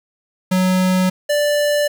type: tone pair in turn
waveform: square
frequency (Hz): 185 / 587.3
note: F#3 / D5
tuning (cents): 0 / 0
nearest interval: octave + minor sixth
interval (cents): 2000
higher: second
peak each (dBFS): -14 / -15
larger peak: first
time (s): 0.51-1.1 / 1.29-1.88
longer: neither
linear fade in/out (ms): 10
effects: 8-bit